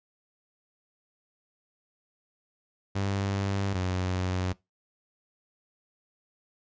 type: tone pair in turn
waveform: sawtooth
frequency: 98.6 / 92.07 Hz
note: G2 / F#2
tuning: +11 / -8 cents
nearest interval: minor second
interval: 119 cents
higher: first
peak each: -23 dBFS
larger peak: neither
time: 2.95-3.74 / 3.74-4.53 s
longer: neither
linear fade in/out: 10 ms
effects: noise-tail reverb RT60 0.2 s tail -21 dB re dry + resampled to 16000 Hz